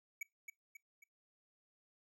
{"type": "tone with echo", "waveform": "square", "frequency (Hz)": 2273, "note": "C#7", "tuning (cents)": 43, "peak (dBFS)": -40, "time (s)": [0.21, 0.23], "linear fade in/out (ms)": 5, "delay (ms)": 270, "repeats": 3, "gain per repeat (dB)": -6, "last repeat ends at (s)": 1.04, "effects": ["noise-tail reverb RT60 0.2 s tail -23 dB re dry"]}